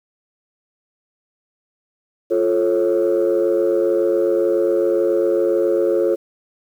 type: chord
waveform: sine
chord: F augmented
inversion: none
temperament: just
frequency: 349.2 / 436.5 / 545.7 Hz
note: F4 / A4 / C#5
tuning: 0 / -14 / -27 cents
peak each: -17 / -18 / -18 dBFS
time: 2.3-6.16 s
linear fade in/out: 20 ms
effects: tanh soft clip ceiling -9 dBFS + 8-bit